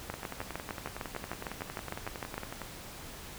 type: two click trains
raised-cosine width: 0.5 ms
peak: -20 / -23 dBFS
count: 16 / 28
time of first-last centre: 0.1-2.38 / 0.14-2.617 s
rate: 6.58 / 10.9 Hz
effects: pink hiss -46 dBFS RMS until 3.38 s